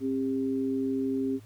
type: tone pair together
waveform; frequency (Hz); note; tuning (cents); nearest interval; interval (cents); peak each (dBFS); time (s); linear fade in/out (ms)
sine; 266.7 / 399.6; C4 / G4; +33 / +33; perfect fifth; 700; -27 / -32; 0-1.4; 50
effects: added 107 Hz sine -48 dBFS peak until 1.45 s + pink hiss -60 dBFS RMS until 1.45 s